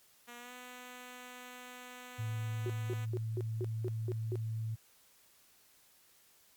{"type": "tone with pitch glide", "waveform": "5% pulse", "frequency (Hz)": [240, 248.9], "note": ["B3", "B3"], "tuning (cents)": [-49, 14], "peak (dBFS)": -36, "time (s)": [0.27, 3.06], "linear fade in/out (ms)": 20, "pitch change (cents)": 63, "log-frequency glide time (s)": [0.38, 0.52]}
{"type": "tone", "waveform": "sine", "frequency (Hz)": 111.4, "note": "A2", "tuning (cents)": 22, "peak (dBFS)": -34, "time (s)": [2.18, 4.76], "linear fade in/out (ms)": 20}
{"type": "tone bursts", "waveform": "sine", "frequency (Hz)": 370, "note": "F#4", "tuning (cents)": 0, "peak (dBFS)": -35, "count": 8, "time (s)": [2.66, 4.356], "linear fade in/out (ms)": 0, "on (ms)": 37, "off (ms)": 200}
{"effects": ["white hiss -65 dBFS RMS until 6.56 s", "MP3 96 kbps"]}